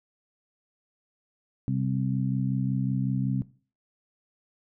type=harmonic tone; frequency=65.41 Hz; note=C2; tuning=in tune; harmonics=2 / 3 / 4; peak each=-26 / -30 / -32 dBFS; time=1.68-3.42 s; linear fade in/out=0 ms; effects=noise-tail reverb RT60 0.4 s tail -19 dB re dry